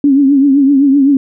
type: tone with vibrato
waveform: sine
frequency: 277.2 Hz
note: C#4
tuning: in tune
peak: -5 dBFS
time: 0.04-1.17 s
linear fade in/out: 2 ms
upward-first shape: triangle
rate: 7.8 Hz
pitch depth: 94 cents each way
effects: none